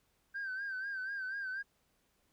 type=tone with vibrato; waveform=sine; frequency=1568 Hz; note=G6; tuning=in tune; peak=-35 dBFS; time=0.34-1.63 s; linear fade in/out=20 ms; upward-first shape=sine; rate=4.1 Hz; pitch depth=69 cents each way; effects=tanh soft clip ceiling -34 dBFS + pink hiss -75 dBFS RMS until 2.32 s